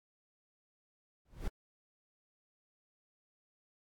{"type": "noise with exponential growth", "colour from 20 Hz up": "brown", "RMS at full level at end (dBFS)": -33, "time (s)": [1.25, 1.48], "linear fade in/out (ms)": 5, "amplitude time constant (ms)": 50, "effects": ["AAC 64 kbps"]}